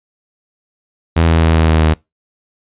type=tone with pitch steps; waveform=sawtooth; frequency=82.5 / 81.74 / 80.99 / 80.24 / 79.51 / 78.77 Hz; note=E2 / E2 / E2 / E2 / D#2 / D#2; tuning=+2 / -14 / -30 / -46 / +38 / +22 cents; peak=-5 dBFS; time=1.16-1.94 s; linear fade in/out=10 ms; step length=130 ms; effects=noise-tail reverb RT60 0.2 s tail -24 dB re dry + resampled to 8000 Hz